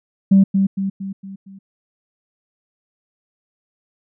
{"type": "tone with echo", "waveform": "sine", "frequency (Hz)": 194.4, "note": "G3", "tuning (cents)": -14, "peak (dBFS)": -6, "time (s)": [0.31, 0.44], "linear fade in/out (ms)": 10, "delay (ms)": 230, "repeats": 5, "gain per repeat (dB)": -6, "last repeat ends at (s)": 1.59, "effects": ["tanh soft clip ceiling -4 dBFS"]}